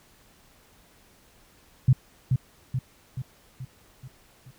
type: tone with echo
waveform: sine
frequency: 128.9 Hz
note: C3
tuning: 26 cents flat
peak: -13 dBFS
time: 1.88-1.93 s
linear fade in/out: 5 ms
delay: 430 ms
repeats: 6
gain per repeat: -5 dB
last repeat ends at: 4.51 s
effects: pink hiss -58 dBFS RMS until 4.58 s